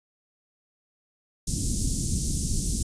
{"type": "band-stop noise", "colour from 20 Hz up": "pink", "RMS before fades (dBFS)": -26, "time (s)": [1.47, 2.83], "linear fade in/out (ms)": 5, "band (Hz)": [260, 5900], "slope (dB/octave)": 24, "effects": ["resampled to 22050 Hz"]}